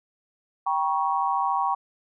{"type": "chord", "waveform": "sine", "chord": "G diminished", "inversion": "none", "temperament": "equal with one note detuned", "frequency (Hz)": [784, 955.2, 1108.7], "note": ["G5", "Bb5", "Db6"], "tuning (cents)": [0, 42, 0], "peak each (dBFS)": -26, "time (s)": [0.66, 1.75], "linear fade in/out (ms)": 10, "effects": []}